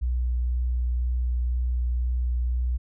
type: tone with vibrato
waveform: sine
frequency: 61.1 Hz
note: B1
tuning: 18 cents flat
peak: -22 dBFS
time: 0.01-2.78 s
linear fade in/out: 20 ms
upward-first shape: sine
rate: 2 Hz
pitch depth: 12 cents each way
effects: none